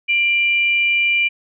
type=tone pair together; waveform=sine; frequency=2375 / 2942 Hz; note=D7 / F#7; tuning=+19 / -11 cents; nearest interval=major third; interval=370 cents; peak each=-14 / -23 dBFS; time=0.08-1.29 s; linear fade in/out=20 ms; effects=none